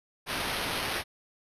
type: noise with sample-and-hold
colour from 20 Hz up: blue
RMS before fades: -32 dBFS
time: 0.26-1.04 s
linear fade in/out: 50 ms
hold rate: 7350 Hz
effects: resampled to 32000 Hz